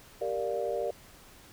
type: chord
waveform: sine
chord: G minor seventh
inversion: none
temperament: equal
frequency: 392 / 466.2 / 587.3 / 698.5 Hz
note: G4 / Bb4 / D5 / F5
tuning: 0 / 0 / 0 / 0 cents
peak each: -36 / -33 / -33 / -38 dBFS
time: 0.21-0.91 s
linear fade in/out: 5 ms
effects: pink hiss -54 dBFS RMS until 1.52 s